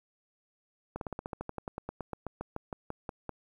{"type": "slowing click train", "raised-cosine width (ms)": 1, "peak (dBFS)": -22, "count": 22, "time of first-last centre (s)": [0.96, 3.293], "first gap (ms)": 52, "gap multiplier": 1.07, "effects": ["10-bit"]}